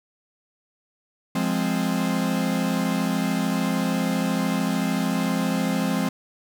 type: chord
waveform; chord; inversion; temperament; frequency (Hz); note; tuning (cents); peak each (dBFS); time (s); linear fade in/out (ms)
45% pulse; F minor; none; equal; 174.61 / 207.7 / 261.6; F3 / Ab3 / C4; 0 / 0 / 0; -26; 1.35-6.09; 5
effects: none